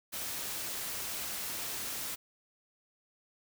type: noise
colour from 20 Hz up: white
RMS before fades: -38 dBFS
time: 0.12-2.16 s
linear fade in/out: 20 ms
effects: none